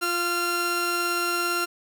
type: tone pair together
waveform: sawtooth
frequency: 349.2 / 1379.2 Hz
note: F4 / F6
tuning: 0 / -22 cents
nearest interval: 2 octaves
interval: 2378 cents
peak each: -25 / -21 dBFS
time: 0.01-1.66 s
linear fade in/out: 20 ms
effects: none